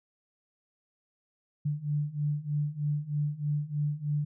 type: beating tone pair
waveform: sine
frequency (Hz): 145.9 / 149.1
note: D3 / D3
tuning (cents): -11 / +27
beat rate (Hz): 3.2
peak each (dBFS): -32 / -30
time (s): 1.65-4.25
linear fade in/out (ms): 10
effects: none